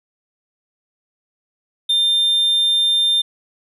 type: tone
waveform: triangle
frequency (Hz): 3600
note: A7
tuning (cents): +39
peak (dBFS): -12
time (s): 1.89-3.22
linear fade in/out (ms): 10
effects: resampled to 32000 Hz